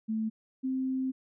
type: tone pair in turn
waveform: sine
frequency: 220 / 261.5 Hz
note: A3 / C4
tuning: 0 / -1 cents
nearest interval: minor third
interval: 299 cents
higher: second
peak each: -28 dBFS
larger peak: neither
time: 0.08-0.3 / 0.63-1.12 s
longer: second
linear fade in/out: 20 ms
effects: none